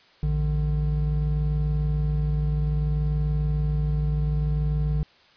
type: tone pair together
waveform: triangle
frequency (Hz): 56.87 / 150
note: A#1 / D3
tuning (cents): -42 / +37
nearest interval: octave + perfect fourth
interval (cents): 1679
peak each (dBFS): -22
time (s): 0.23-5.03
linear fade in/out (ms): 0
effects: white hiss -56 dBFS RMS until 5.36 s + resampled to 11025 Hz